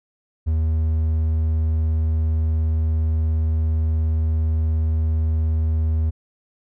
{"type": "tone", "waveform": "triangle", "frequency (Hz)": 79.3, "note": "D#2", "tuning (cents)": 33, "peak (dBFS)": -15, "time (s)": [0.46, 6.11], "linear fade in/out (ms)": 20, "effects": []}